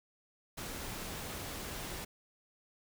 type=noise; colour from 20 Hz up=pink; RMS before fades=-42 dBFS; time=0.57-2.05 s; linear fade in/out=10 ms; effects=none